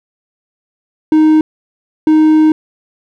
triangle tone bursts at uneven times, 311.2 Hz, D#4, in tune, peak -3 dBFS, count 2, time 1.12-1.41 / 2.07-2.52 s, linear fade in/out 2 ms, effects none

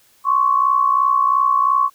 sine tone pair together, 1058 / 1120.9 Hz, C6 / C#6, +19 / +19 cents, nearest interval minor second, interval 100 cents, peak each -18 / -14 dBFS, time 0.24-1.9 s, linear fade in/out 50 ms, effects white hiss -55 dBFS RMS until 1.94 s

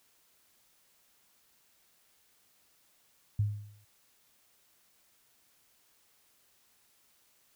sine tone with exponential decay, 103.83 Hz, G#2, in tune, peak -23 dBFS, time 3.39-3.85 s, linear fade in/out 5 ms, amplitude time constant 98 ms, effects white hiss -68 dBFS RMS until 7.55 s

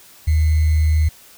sine tone with sample-and-hold, 77.78 Hz, D#2, in tune, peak -12 dBFS, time 0.27-1.09 s, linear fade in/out 10 ms, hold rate 2100 Hz, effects white hiss -46 dBFS RMS until 1.37 s

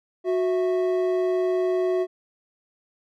triangle tone pair together, 367.2 / 657 Hz, F#4 / E5, -13 / -6 cents, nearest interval minor seventh, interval 1007 cents, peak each -19 / -26 dBFS, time 0.24-2.07 s, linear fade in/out 50 ms, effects none

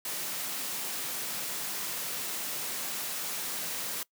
white high-pass noise, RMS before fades -35 dBFS, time 0.05-4.03 s, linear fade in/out 2 ms, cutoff 130 Hz, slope 24 dB/octave, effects noise-tail reverb RT60 0.1 s tail -22 dB re dry

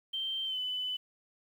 sine tone with pitch glide, 3136 to 3005 Hz, G7 to F#7, 0 to +26 cents, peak -32 dBFS, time 0.13-0.97 s, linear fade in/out 10 ms, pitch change -74 cents, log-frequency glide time 0.45-0.59 s, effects 10-bit

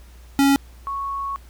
square / sine tone pair in turn, 277.2 / 1106.8 Hz, C#4 / C#6, 0 / -3 cents, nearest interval 2 octaves, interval 2397 cents, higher second, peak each -14 / -24 dBFS, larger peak first, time 0.39-0.56 / 0.87-1.36 s, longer second, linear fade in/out 0 ms, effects added 60 Hz sine -42 dBFS peak until 1.49 s + pink hiss -53 dBFS RMS until 1.49 s

